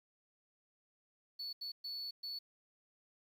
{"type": "tone bursts at uneven times", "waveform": "sine", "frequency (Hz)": 4435, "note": "C#8", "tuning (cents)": 0, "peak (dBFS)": -38, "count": 4, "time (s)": [[1.39, 1.53], [1.61, 1.72], [1.84, 2.11], [2.23, 2.39]], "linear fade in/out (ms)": 10, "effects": ["tanh soft clip ceiling -39 dBFS", "11-bit"]}